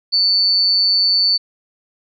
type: tone with amplitude modulation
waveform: sine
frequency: 4500 Hz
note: C#8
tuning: 25 cents sharp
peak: -9 dBFS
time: 0.12-1.38 s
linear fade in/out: 20 ms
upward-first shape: sine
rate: 191 Hz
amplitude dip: 60%
effects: none